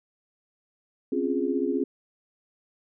sine chord, Db major seventh, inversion third, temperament equal, 261.6 / 277.2 / 349.2 / 415.3 Hz, C4 / Db4 / F4 / Ab4, 0 / 0 / 0 / 0 cents, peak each -29 dBFS, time 1.12-1.84 s, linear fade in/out 5 ms, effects none

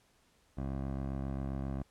15% pulse tone with low-pass filter, 67.5 Hz, C#2, 45 cents flat, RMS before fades -37 dBFS, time 0.57-1.83 s, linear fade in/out 10 ms, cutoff 970 Hz, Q 0.6, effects pink hiss -69 dBFS RMS until 1.9 s + low-pass 11000 Hz 12 dB/octave

